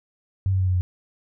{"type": "tone with pitch steps", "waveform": "sine", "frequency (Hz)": [96.1, 94.61, 93.15, 91.71, 90.29], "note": ["G2", "F#2", "F#2", "F#2", "F#2"], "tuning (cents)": [-34, 39, 12, -15, -42], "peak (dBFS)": -18, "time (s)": [0.46, 0.81], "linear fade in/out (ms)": 0, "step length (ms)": 70, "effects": []}